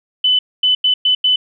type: tone bursts at uneven times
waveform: sine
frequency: 3009 Hz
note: F#7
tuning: 28 cents sharp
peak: -10 dBFS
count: 5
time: 0.24-0.39 / 0.63-0.75 / 0.84-0.94 / 1.05-1.15 / 1.24-1.36 s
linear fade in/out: 5 ms
effects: none